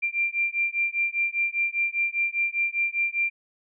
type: beating tone pair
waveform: sine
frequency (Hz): 2371 / 2376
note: D7 / D7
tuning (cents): +16 / +20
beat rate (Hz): 5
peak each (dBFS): -26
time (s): 0.02-3.3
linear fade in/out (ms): 20
effects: none